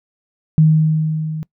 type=tone with level ramp; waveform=sine; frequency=156.6 Hz; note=D#3; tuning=11 cents sharp; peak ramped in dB=-6 to -22 dBFS; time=0.58-1.43 s; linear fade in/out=0 ms; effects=noise-tail reverb RT60 0.1 s tail -22 dB re dry